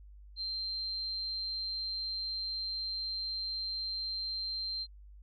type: tone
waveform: sine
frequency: 4148 Hz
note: C8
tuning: 16 cents flat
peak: -34 dBFS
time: 0.36-4.87 s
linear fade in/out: 50 ms
effects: added 50 Hz sine -50 dBFS peak until 5.22 s